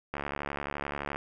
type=click train; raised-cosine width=0.5 ms; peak=-18 dBFS; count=74; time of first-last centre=0.14-1.16 s; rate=71.6 Hz; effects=none